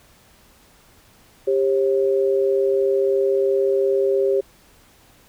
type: tone pair together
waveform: sine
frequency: 396.7 / 539.7 Hz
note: G4 / C#5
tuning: +21 / -46 cents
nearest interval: perfect fourth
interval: 533 cents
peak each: -17 / -21 dBFS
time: 1.47-4.41 s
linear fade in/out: 10 ms
effects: pink hiss -53 dBFS RMS until 5.28 s